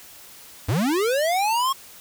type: linear sweep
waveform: square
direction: up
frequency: 83.2 to 1100 Hz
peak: -20 dBFS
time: 0.68-1.73 s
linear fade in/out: 10 ms
effects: white hiss -45 dBFS RMS until 2 s